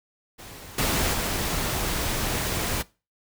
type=noise with level steps; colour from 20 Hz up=pink; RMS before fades=-42 / -24 / -27 dBFS; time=0.38-2.83 s; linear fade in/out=20 ms; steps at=0.78 / 1.13 s; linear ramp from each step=5 ms; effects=noise-tail reverb RT60 0.3 s tail -21 dB re dry